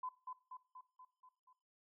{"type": "tone with echo", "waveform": "sine", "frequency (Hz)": 1014, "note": "B5", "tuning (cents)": 45, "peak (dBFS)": -40, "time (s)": [0.03, 0.09], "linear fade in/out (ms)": 5, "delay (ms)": 240, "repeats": 6, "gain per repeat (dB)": -4, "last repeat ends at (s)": 1.53, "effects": ["noise-tail reverb RT60 0.4 s tail -17 dB re dry"]}